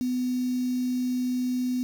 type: tone with quantisation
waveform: sine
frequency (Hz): 250.8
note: B3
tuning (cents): +27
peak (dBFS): -24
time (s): 0.01-1.83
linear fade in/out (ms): 0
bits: 7
effects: none